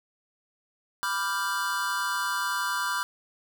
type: chord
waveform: square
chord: G dominant seventh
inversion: first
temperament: equal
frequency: 987.8 / 1174.7 / 1396.9 / 1568 Hz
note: B5 / D6 / F6 / G6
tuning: 0 / 0 / 0 / 0 cents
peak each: -33 dBFS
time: 1.03-3.03 s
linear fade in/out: 0 ms
effects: none